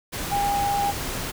sine tone in noise, 807 Hz, G#5, 50 cents flat, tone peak -21 dBFS, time 0.31-0.92 s, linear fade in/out 20 ms, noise pink, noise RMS -30 dBFS, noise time 0.12-1.32 s, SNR +6 dB, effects none

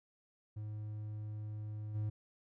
triangle tone with level steps, 106.4 Hz, G#2, 42 cents sharp, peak -38 / -32 dBFS, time 0.56-2.1 s, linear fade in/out 10 ms, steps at 1.94 s, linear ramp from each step 20 ms, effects none

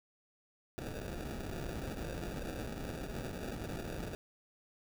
pink noise with sample-and-hold, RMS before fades -41 dBFS, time 0.78-4.15 s, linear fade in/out 0 ms, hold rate 1050 Hz, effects none

